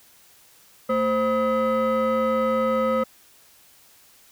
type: tone with frequency modulation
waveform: sine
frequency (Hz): 523.3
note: C5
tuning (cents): 0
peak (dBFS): -17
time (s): 0.89-3.04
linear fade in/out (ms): 10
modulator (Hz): 748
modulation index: 1
effects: tanh soft clip ceiling -17 dBFS + white hiss -54 dBFS RMS until 4.31 s